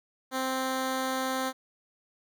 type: tone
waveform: 10% pulse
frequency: 261.6 Hz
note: C4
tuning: in tune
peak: -20 dBFS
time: 0.31-1.53 s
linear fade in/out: 50 ms
effects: none